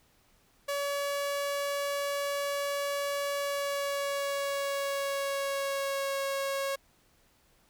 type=tone with pitch glide; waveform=sawtooth; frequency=567 to 549.3 Hz; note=C#5 to C#5; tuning=+39 to -16 cents; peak=-26 dBFS; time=0.68-6.76 s; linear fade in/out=10 ms; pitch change=-55 cents; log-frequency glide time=3.36-6.21 s; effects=pink hiss -66 dBFS RMS until 7.69 s